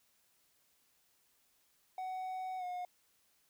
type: tone with pitch glide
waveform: triangle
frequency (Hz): 747 to 720.3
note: F#5 to F#5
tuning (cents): +16 to -47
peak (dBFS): -36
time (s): 1.98-2.85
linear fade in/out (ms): 2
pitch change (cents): -63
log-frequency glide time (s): 2.58-2.64
effects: white hiss -73 dBFS RMS until 3.49 s